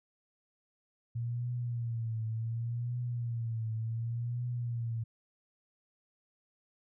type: tone with vibrato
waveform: sine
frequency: 116.54 Hz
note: A#2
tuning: in tune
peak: -32 dBFS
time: 1.15-5.04 s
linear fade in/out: 10 ms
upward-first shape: triangle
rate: 0.68 Hz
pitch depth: 91 cents each way
effects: none